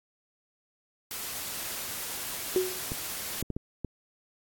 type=noise; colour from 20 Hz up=white; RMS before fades=-36 dBFS; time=1.11-3.42 s; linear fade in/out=0 ms
type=tone with exponential decay; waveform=sine; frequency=370 Hz; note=F#4; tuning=in tune; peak=-19 dBFS; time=2.56-2.85 s; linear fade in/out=1 ms; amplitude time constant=62 ms
type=clicks; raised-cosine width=3 ms; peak=-20 dBFS; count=5; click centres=2.919 / 3.426 / 3.503 / 3.565 / 3.847 s
effects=AAC 64 kbps